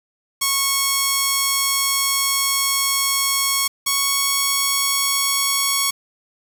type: tone pair in turn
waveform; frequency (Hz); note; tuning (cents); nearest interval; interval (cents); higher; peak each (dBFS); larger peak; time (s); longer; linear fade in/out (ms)
5% pulse; 1100 / 1107.7; C#6 / C#6; -14 / -2; unison; 12; second; -5; neither; 0.41-3.68 / 3.86-5.91; first; 10
effects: 7-bit